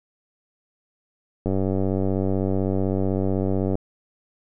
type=click train; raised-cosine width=2 ms; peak=-11 dBFS; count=221; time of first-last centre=1.46-3.754 s; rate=95.9 Hz; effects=none